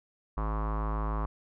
square tone with low-pass filter, 53.4 Hz, G#1, 49 cents sharp, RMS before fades -31 dBFS, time 0.37-1.26 s, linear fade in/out 5 ms, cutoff 1100 Hz, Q 5.6, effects none

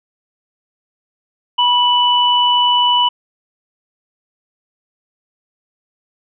sine tone pair together, 974.2 / 2972 Hz, B5 / F#7, -24 / +7 cents, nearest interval octave + perfect fifth, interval 1931 cents, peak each -13 dBFS, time 1.58-3.09 s, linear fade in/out 10 ms, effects none

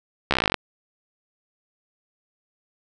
slowing click train, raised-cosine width 0.3 ms, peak -3 dBFS, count 14, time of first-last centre 0.31-0.543 s, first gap 14 ms, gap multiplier 1.04, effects none

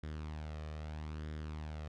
sawtooth tone with flanger, 76.8 Hz, D#2, 22 cents flat, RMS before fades -43 dBFS, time 0.03-1.88 s, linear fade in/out 5 ms, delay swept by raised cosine 0.57 to 1.67 ms, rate 0.78 Hz, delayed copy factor +0.5, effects low-pass 5000 Hz 12 dB/octave

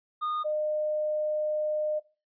triangle / sine tone pair in turn, 1227 / 608.9 Hz, D#6 / D#5, -25 / -38 cents, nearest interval octave, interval 1213 cents, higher first, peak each -26 dBFS, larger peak neither, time 0.21-0.44 / 0.44-2 s, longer second, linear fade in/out 20 ms, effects noise-tail reverb RT60 0.3 s tail -17 dB re dry + resampled to 11025 Hz

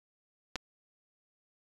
clicks, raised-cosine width 0.2 ms, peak -15 / -24 dBFS, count 2, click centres 0.557 / 0.561 s, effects resampled to 24000 Hz

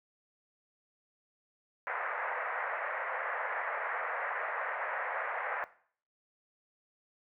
white band-pass noise, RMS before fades -36 dBFS, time 1.87-5.64 s, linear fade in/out 0 ms, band 500 to 2000 Hz, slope 48 dB/octave, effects noise-tail reverb RT60 0.5 s tail -17 dB re dry

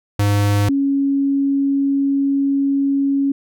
square / sine tone pair in turn, 102.1 / 277 Hz, G#2 / C#4, -29 / -1 cents, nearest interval octave + perfect fourth, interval 1728 cents, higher second, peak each -14 dBFS, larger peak neither, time 0.19-0.69 / 0.69-3.32 s, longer second, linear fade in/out 5 ms, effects none

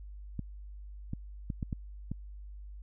clicks, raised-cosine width 5 ms, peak -22 dBFS, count 6, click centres 0.393 / 1.134 / 1.502 / 1.628 / 1.728 / 2.116 s, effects added 50 Hz sine -43 dBFS peak until 2.82 s

